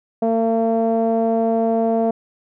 sawtooth tone with low-pass filter, 226.6 Hz, A#3, 49 cents flat, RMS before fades -18 dBFS, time 0.22-2.11 s, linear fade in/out 5 ms, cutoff 620 Hz, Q 5.4, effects none

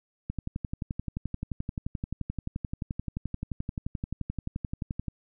click train, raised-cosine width 5 ms, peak -19 dBFS, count 56, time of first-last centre 0.3-5.083 s, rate 11.5 Hz, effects none

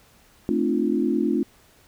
sine chord, D minor seventh, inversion second, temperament equal with one note detuned, 220 / 261.6 / 300.5 / 349.2 Hz, A3 / C4 / D4 / F4, 0 / 0 / +40 / 0 cents, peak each -25 dBFS, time 0.49-1.43 s, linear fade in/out 0 ms, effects pink hiss -56 dBFS RMS until 1.87 s

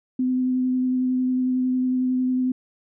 sine tone with vibrato, 254.8 Hz, C4, 46 cents flat, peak -19 dBFS, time 0.19-2.52 s, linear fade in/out 5 ms, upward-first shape sine, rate 11 Hz, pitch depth 11 cents each way, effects none

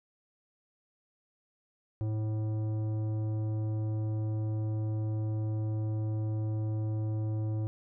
sine tone with tanh clipping, 108.4 Hz, A2, 25 cents flat, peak -31 dBFS, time 2.01-7.67 s, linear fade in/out 0 ms, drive 12 dB, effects none

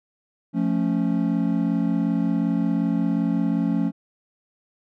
triangle chord, F augmented, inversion none, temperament equal, 174.61 / 220 / 277.2 Hz, F3 / A3 / C#4, 0 / 0 / 0 cents, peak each -22 dBFS, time 0.53-3.92 s, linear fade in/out 50 ms, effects none

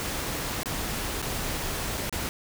pink noise with dropouts, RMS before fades -31 dBFS, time 0-2.29 s, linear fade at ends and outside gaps 0 ms, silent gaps 0.632-0.658 / 1.218-1.226 / 1.973-1.977 / 2.095-2.126 s, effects none

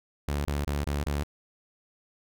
sawtooth tone bursts, 72.1 Hz, D2, 31 cents flat, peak -23 dBFS, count 5, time 0.28-1.234 s, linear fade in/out 0 ms, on 170 ms, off 26 ms, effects none

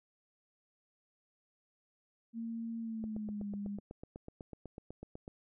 sine tone with pitch glide, 228.8 to 202.7 Hz, A#3 to G#3, -32 to -42 cents, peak -37 dBFS, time 2.33-3.8 s, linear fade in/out 50 ms, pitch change -210 cents, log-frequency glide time 2.8-3.49 s
click train, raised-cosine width 2 ms, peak -32 dBFS, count 19, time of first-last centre 3.04-5.279 s, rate 8.04 Hz
effects none

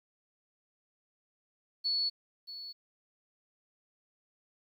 sine tone with echo, 4413 Hz, C#8, 9 cents flat, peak -28 dBFS, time 1.84-2.1 s, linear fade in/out 20 ms, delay 630 ms, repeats 1, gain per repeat -13 dB, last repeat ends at 2.73 s, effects 11-bit

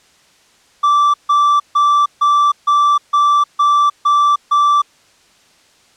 triangle tone bursts, 1167 Hz, D6, 11 cents flat, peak -7 dBFS, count 9, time 0.83-4.82 s, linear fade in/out 10 ms, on 310 ms, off 150 ms, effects white hiss -51 dBFS RMS until 5.96 s + low-pass 7000 Hz 12 dB/octave

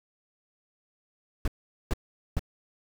brown noise bursts, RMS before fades -25 dBFS, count 3, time 1.45-2.394 s, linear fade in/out 2 ms, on 28 ms, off 430 ms, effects none

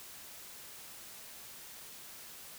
silence, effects white hiss -50 dBFS RMS until 2.58 s

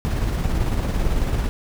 brown noise with tremolo, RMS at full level -20 dBFS, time 0.05-1.49 s, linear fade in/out 0 ms, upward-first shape square, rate 18 Hz, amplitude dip 30%, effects none

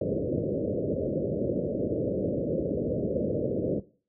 white low-pass noise, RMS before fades -28 dBFS, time 0.01-3.8 s, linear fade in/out 5 ms, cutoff 590 Hz, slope 96 dB/octave, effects noise-tail reverb RT60 0.4 s tail -19 dB re dry + high-pass 100 Hz 12 dB/octave

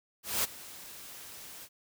white noise with ADSR envelope, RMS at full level -28 dBFS, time 0.23-1.69 s, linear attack 210 ms, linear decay 16 ms, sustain -19 dB, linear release 53 ms, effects none

